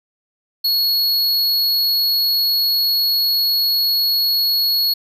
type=tone; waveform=square; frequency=4342 Hz; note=C#8; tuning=37 cents flat; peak=-15 dBFS; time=0.64-4.94 s; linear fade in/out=10 ms; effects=none